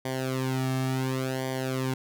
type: tone with flanger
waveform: sawtooth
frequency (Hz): 130.81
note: C3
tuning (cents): 0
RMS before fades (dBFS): -29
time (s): 0.05-1.94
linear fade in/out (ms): 5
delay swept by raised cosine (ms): 0.75 to 2.05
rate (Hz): 0.7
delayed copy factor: -0.85
effects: none